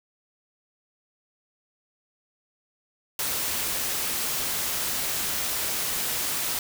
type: noise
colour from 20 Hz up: white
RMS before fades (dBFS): -28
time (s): 3.19-6.59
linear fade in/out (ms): 2
effects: none